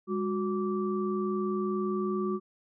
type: tone cluster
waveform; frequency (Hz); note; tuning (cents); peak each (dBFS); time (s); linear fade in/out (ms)
sine; 203.7 / 366.2 / 1164; G#3 / F#4 / D6; -33 / -18 / -16; -31 / -30 / -37; 0.07-2.4; 50
effects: none